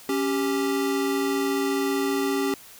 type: tone pair together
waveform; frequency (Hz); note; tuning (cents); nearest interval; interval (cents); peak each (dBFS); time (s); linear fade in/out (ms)
square; 277.2 / 392; C#4 / G4; 0 / 0; tritone; 600; -26; 0.09-2.54; 2
effects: white hiss -47 dBFS RMS until 2.79 s